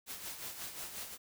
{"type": "noise with tremolo", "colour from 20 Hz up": "white", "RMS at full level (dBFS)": -42, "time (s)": [0.06, 1.18], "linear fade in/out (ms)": 50, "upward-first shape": "sine", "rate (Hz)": 5.6, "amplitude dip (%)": 55, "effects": []}